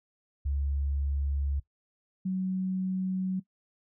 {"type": "tone pair in turn", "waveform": "sine", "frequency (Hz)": [70.1, 187.14], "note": ["C#2", "F#3"], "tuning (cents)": [20, 20], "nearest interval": "octave + perfect fourth", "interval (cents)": 1700, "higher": "second", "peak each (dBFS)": -27, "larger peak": "neither", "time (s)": [[0.45, 1.6], [2.25, 3.4]], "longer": "neither", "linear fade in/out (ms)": 10, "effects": ["noise-tail reverb RT60 0.1 s tail -18 dB re dry"]}